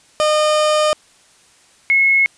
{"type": "tone pair in turn", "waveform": ["30% pulse", "sine"], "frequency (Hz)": [610, 2178], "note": ["D#5", "C#7"], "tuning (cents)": [-34, -31], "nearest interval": "octave + minor seventh", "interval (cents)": 2203, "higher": "second", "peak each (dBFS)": -10, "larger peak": "neither", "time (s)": [[0.2, 0.93], [1.9, 2.26]], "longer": "first", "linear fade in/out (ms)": 0, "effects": ["white hiss -51 dBFS RMS until 2.37 s", "resampled to 22050 Hz"]}